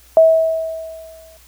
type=tone with exponential decay; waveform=sine; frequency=647 Hz; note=E5; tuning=32 cents flat; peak=-4 dBFS; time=0.17-1.37 s; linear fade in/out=1 ms; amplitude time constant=260 ms; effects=added 60 Hz sine -49 dBFS peak until 1.47 s + white hiss -49 dBFS RMS until 1.47 s